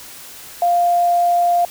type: tone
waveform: sine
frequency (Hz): 698.5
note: F5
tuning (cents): 0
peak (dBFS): -12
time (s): 0.62-1.65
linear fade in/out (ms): 2
effects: white hiss -37 dBFS RMS until 1.7 s